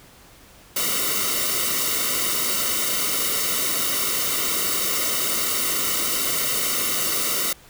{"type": "noise with comb filter", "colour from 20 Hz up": "white", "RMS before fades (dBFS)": -23, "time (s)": [0.76, 7.53], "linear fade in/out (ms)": 5, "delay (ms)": 1.2, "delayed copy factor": -0.85, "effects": ["pink hiss -49 dBFS RMS until 7.69 s"]}